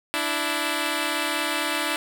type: tone pair together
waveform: 5% pulse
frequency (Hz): 293.6 / 329.6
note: D4 / E4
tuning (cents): 0 / 0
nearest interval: major second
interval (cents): 200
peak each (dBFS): -15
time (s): 0.14-1.96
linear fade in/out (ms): 0
effects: none